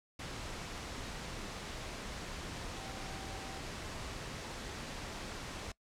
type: tone in noise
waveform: sine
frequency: 773 Hz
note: G5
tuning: 24 cents flat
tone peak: -51 dBFS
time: 2.77-3.6 s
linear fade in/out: 5 ms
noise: pink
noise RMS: -43 dBFS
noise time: 0.19-5.72 s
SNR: -11 dB
effects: noise-tail reverb RT60 0.1 s tail -22 dB re dry + low-pass 7000 Hz 12 dB/octave